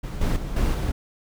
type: noise with level steps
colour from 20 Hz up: brown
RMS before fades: -30 / -21 / -30 / -21 / -24 dBFS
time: 0.03-0.92 s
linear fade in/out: 10 ms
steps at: 0.21 / 0.36 / 0.56 / 0.74 s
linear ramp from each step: 5 ms
effects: none